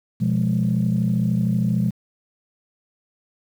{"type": "chord", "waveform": "sine", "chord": "F diminished", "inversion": "second", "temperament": "equal", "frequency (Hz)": [123.47, 174.61, 207.7], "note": ["Cb3", "F3", "Ab3"], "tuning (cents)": [0, 0, 0], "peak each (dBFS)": -21, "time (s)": [0.2, 1.91], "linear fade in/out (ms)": 20, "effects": ["tanh soft clip ceiling -11 dBFS", "8-bit"]}